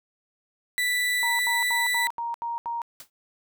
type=tone; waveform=35% pulse; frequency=1975.5 Hz; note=B6; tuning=in tune; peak=-21 dBFS; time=0.78-2.07 s; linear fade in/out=0 ms
type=tone bursts; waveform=sine; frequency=936 Hz; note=A#5; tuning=7 cents sharp; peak=-27 dBFS; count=7; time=1.23-2.818 s; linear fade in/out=0 ms; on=160 ms; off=78 ms
type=noise with exponential decay; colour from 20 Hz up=white; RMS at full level=-38 dBFS; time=3-3.1 s; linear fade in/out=2 ms; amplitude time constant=21 ms
effects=none